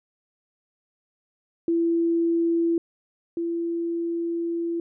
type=tone pair in turn; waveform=sine; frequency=335.4 / 337.5 Hz; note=E4 / E4; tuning=+30 / +41 cents; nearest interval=unison; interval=11 cents; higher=second; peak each=-19 / -24 dBFS; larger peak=first; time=1.68-2.78 / 3.37-4.8 s; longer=second; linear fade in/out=2 ms; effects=none